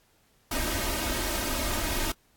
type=noise with comb filter; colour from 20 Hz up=pink; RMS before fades=-29 dBFS; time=0.51-2.12 s; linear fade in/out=5 ms; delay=3.2 ms; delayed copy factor=+0.85; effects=pink hiss -65 dBFS RMS until 2.36 s + AAC 64 kbps